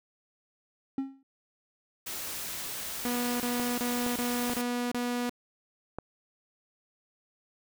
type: tone with exponential decay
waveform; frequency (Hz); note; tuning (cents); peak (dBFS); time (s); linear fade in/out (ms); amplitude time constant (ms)
triangle; 270; C#4; -45; -23; 0.98-1.23; 2; 53
type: noise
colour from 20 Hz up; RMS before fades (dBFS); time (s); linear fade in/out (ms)
white; -37; 2.06-4.62; 10
type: tone bursts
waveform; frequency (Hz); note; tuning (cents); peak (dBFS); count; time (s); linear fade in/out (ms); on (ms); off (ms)
sawtooth; 243.4; B3; -25; -25; 6; 3.05-5.295; 0; 350; 29
type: clicks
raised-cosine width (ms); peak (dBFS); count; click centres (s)
1; -21; 4; 3.598 / 4.064 / 4.498 / 5.986
effects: none